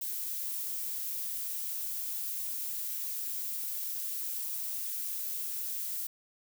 violet noise, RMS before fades -36 dBFS, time 0.01-6.07 s, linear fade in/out 5 ms, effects none

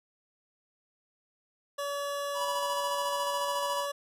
25% pulse tone, 569 Hz, C#5, 45 cents sharp, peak -28 dBFS, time 1.78-3.92 s, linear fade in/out 10 ms
square tone with tremolo, 980 Hz, B5, 14 cents flat, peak -31 dBFS, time 2.34-3.87 s, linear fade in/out 50 ms, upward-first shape square, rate 14 Hz, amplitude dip 40%
effects resampled to 32000 Hz

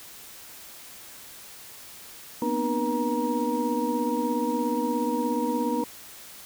sine tone cluster, 236.6 / 253.5 / 303.7 / 479.9 / 944 Hz, A#3 / B3 / D#4 / B4 / A#5, +26 / +45 / -42 / -50 / +22 cents, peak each -30 dBFS, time 2.42-5.84 s, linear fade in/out 2 ms, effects white hiss -45 dBFS RMS until 6.45 s

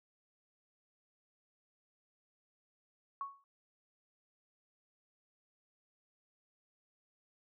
sine tone with exponential decay, 1108.7 Hz, C#6, in tune, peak -34 dBFS, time 3.21-3.44 s, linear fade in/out 1 ms, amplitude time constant 50 ms, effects none

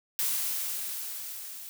blue noise with level ramp, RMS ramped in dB -28 to -43 dBFS, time 0.19-1.69 s, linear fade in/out 0 ms, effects none

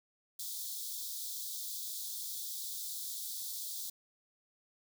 white high-pass noise, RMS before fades -41 dBFS, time 0.39-3.9 s, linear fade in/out 5 ms, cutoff 3400 Hz, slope 96 dB/octave, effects none

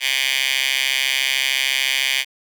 10% pulse tone with high-pass filter, 133.7 Hz, C3, 38 cents sharp, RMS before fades -20 dBFS, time 0-2.25 s, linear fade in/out 50 ms, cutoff 2600 Hz, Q 5.6, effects none

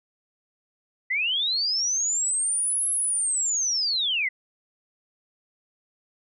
sine linear two-way sweep, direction up then down, 1951 to 11000 to 1951 Hz, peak -22 dBFS, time 1.1-4.29 s, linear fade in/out 10 ms, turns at 2.9 s, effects none

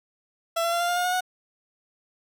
30% pulse tone with pitch steps, 669 / 677.9 / 687 / 696.2 / 705.5 / 714.9 / 724.5 / 734.2 Hz, E5 / E5 / F5 / F5 / F5 / F5 / F#5 / F#5, +25 / +48 / -29 / -6 / +17 / +40 / -37 / -14 cents, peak -20 dBFS, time 0.56-1.208 s, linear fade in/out 10 ms, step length 81 ms, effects none

